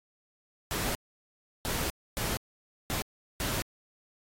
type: noise bursts at uneven times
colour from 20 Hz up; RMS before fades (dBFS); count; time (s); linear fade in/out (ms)
pink; -32; 5; 0.71-0.95 / 1.65-1.9 / 2.17-2.37 / 2.9-3.02 / 3.4-3.62; 0
effects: AAC 48 kbps